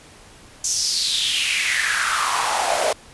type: noise with high-pass filter sweep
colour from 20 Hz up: pink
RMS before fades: -21 dBFS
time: 0.64-2.93 s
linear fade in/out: 5 ms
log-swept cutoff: 6400 to 550 Hz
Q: 4.8
effects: pink hiss -46 dBFS RMS until 3.13 s + resampled to 24000 Hz